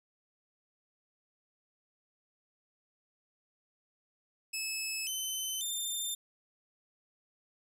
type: tone with pitch steps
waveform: 15% pulse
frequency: 2600 / 3056 / 3593 Hz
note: E7 / G7 / A7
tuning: -24 / -45 / +36 cents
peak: -27 dBFS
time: 4.53-6.15 s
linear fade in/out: 10 ms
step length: 540 ms
effects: none